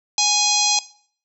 harmonic tone with a mistuned harmonic, 830 Hz, G#5, 1 cent flat, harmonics 1 / 3 / 4 / 5 / 6 / 7 / 8 / 9, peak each -24 / -26 / -26 / -21 / -23 / -22 / -22 / -26 dBFS, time 0.18-0.79 s, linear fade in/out 2 ms, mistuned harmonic 8, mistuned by -57 cents, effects noise-tail reverb RT60 0.5 s tail -18 dB re dry

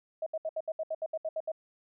sine tone bursts, 636 Hz, D#5, 38 cents sharp, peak -30 dBFS, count 12, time 0.22-1.518 s, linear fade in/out 5 ms, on 44 ms, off 70 ms, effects none

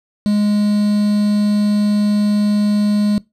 triangle tone with quantisation, 207.7 Hz, G#3, in tune, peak -10 dBFS, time 0.26-3.18 s, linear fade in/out 0 ms, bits 5, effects noise-tail reverb RT60 0.2 s tail -21 dB re dry + low-pass 8000 Hz 12 dB/octave

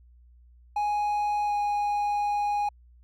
triangle tone with pitch glide, 830.6 to 824.4 Hz, G#5 to G#5, 0 to -13 cents, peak -22 dBFS, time 0.76-2.69 s, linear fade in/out 5 ms, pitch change -13 cents, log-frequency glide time 1.46-1.52 s, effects added 60 Hz sine -52 dBFS peak until 3.03 s

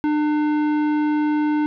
sine tone with tanh clipping, 300 Hz, D4, 37 cents sharp, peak -19 dBFS, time 0.04-1.66 s, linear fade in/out 0 ms, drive 14 dB, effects none

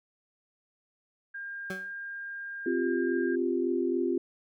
sine tone, 1606 Hz, G6, 41 cents sharp, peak -36 dBFS, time 1.34-3.36 s, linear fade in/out 10 ms
20% pulse tone with exponential decay, 188.6 Hz, F#3, 33 cents sharp, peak -27 dBFS, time 1.7-1.93 s, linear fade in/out 2 ms, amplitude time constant 49 ms
sine chord, C suspended fourth, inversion none, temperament just, 261.6 / 348.8 / 392.4 Hz, C4 / F4 / G4, 0 / -2 / +2 cents, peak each -31 / -28 / -32 dBFS, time 2.66-4.18 s, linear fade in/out 5 ms
effects none

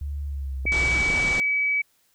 sine tone with pitch glide, 71.7 to 64.99 Hz, D2 to C2, -41 to -11 cents, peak -27 dBFS, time 0.01-1.03 s, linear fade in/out 5 ms, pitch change -170 cents, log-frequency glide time 0.25-0.66 s
clicks, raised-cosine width 2 ms, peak -19 dBFS, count 2, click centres 0.655 / 1.102 s
sine tone, 2283 Hz, D7, 50 cents flat, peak -20 dBFS, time 0.66-1.82 s, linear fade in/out 10 ms
pink low-pass noise, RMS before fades -30 dBFS, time 0.72-1.4 s, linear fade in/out 0 ms, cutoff 8500 Hz, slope 96 dB/octave
effects white hiss -65 dBFS RMS until 2.14 s

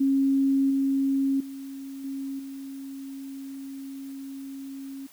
sine tone with level steps, 272.1 Hz, C#4, 32 cents flat, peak -19 / -21 / -35 / -30 / -35 dBFS, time 0-5.07 s, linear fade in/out 10 ms, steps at 0.7 / 1.4 / 2.04 / 2.39 s, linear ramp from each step 5 ms, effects white hiss -54 dBFS RMS until 5.12 s

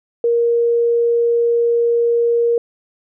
sine tone, 469.8 Hz, A#4, 13 cents sharp, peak -12 dBFS, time 0.24-2.58 s, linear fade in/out 2 ms, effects none

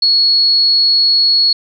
sine tone, 4350 Hz, C#8, 33 cents flat, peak -8 dBFS, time 0.02-1.53 s, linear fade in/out 5 ms, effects none

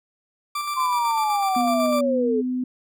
40% pulse tone with tremolo, 1174.7 Hz, D6, in tune, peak -23 dBFS, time 0.55-2.01 s, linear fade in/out 5 ms, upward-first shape square, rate 8 Hz, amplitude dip 35%
sine linear sweep, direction down, 1046.5 to 415.3 Hz, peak -20 dBFS, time 0.76-2.42 s, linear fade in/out 20 ms
sine tone with pitch glide, 247.6 to 252.7 Hz, B3 to B3, +5 to +40 cents, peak -22 dBFS, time 1.56-2.64 s, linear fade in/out 5 ms, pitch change +35 cents, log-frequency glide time 2.24-2.35 s
effects none

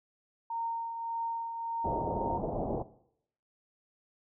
sine tone with tremolo, 921 Hz, A#5, 21 cents flat, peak -31 dBFS, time 0.5-2.38 s, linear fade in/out 5 ms, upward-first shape triangle, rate 1.7 Hz, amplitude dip 50%
white low-pass noise, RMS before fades -34 dBFS, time 1.84-2.83 s, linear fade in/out 10 ms, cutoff 800 Hz, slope 48 dB/octave
effects noise-tail reverb RT60 0.7 s tail -17 dB re dry

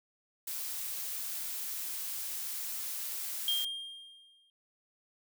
blue noise, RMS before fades -38 dBFS, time 0.47-3.65 s, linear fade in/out 5 ms
triangle tone with exponential decay, 3211 Hz, G7, 41 cents sharp, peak -25 dBFS, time 3.48-4.5 s, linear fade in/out 1 ms, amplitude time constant 220 ms
effects none

